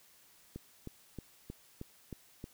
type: click train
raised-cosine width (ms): 3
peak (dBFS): -29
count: 7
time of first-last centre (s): 0.56-2.441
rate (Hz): 3.19
effects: white hiss -63 dBFS RMS until 2.53 s